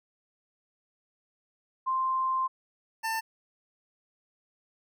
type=tone pair in turn; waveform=sine / 25% pulse; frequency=1046.5 / 893.8 Hz; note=C6 / A5; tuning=0 / +27 cents; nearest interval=minor third; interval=273 cents; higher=first; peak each=-25 dBFS; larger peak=neither; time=1.86-2.48 / 3.03-3.21 s; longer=first; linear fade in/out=20 ms; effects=none